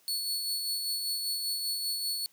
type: tone with tremolo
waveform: sawtooth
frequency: 4412 Hz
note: C#8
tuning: 9 cents flat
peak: -26 dBFS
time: 0.08-2.26 s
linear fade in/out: 0 ms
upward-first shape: sine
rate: 5.1 Hz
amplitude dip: 35%
effects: white hiss -64 dBFS RMS until 2.32 s + high-pass 150 Hz 12 dB/octave